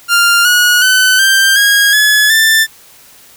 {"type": "tone with pitch steps", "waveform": "sawtooth", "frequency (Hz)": [1396.9, 1453.7, 1512.8, 1574.3, 1638.3, 1704.9, 1774.3], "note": ["F6", "F#6", "F#6", "G6", "G#6", "G#6", "A6"], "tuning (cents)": [0, -31, 38, 7, -24, 45, 14], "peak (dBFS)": -3, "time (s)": [0.08, 2.67], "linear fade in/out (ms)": 50, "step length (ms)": 370, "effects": ["white hiss -41 dBFS RMS until 3.36 s"]}